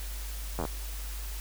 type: slowing click train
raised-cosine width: 1 ms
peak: -18 dBFS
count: 6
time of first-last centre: 0.59-0.652 s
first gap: 11 ms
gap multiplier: 1.06
effects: added 50 Hz sine -35 dBFS peak until 1.4 s + white hiss -44 dBFS RMS until 1.4 s